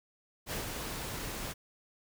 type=noise with ADSR envelope; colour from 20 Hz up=pink; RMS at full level=-36 dBFS; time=0.46-1.54 s; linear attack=55 ms; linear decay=130 ms; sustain=-3 dB; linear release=28 ms; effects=none